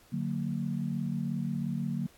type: chord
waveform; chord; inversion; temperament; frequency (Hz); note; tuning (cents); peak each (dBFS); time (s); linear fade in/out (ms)
sine; D augmented; none; just; 146.83 / 183.54 / 229.4; D3 / F#3 / A#3; 0 / -14 / -28; -34; 0.12-2.07; 10
effects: pink hiss -60 dBFS RMS until 2.17 s + AAC 64 kbps